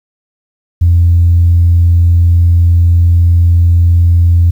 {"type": "tone", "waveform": "sine", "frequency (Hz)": 85.8, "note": "F2", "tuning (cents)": -30, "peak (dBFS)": -3, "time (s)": [0.81, 4.51], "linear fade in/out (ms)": 10, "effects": ["tanh soft clip ceiling 0 dBFS", "7-bit"]}